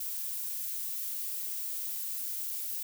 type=noise; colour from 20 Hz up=violet; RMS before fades=-36 dBFS; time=0-2.83 s; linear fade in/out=5 ms; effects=none